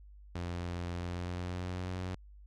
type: tone with pitch glide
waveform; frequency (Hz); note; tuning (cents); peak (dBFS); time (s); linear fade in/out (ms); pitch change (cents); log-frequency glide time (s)
sawtooth; 87.31 to 91.6; F2 to F#2; 0 to -17; -32; 0.35-2.15; 5; +83; 0.96-1.96
effects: added 50 Hz sine -51 dBFS peak until 2.46 s + low-pass 6000 Hz 12 dB/octave